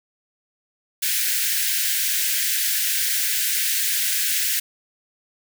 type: high-pass noise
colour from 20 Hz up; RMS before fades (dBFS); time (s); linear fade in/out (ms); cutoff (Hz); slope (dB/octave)
white; -22; 1.02-4.6; 10; 1500; 96
effects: none

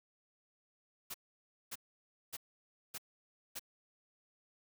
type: noise bursts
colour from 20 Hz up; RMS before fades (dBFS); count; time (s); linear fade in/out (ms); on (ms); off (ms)
white; -43; 5; 1.1-3.595; 10; 43; 570
effects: none

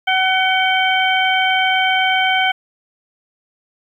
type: harmonic tone with a mistuned harmonic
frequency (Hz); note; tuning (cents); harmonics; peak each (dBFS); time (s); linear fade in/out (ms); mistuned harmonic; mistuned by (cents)
752; F#5; +28; 1 / 2 / 3 / 4; -17 / -19 / -19 / -20; 0.07-2.52; 10; 4; +57
effects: 8-bit

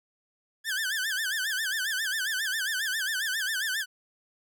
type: tone with vibrato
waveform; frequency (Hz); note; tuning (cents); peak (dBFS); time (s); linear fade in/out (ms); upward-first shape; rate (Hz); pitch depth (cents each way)
sawtooth; 1641; G#6; -21; -24; 0.64-3.86; 50; sine; 7.4; 170
effects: none

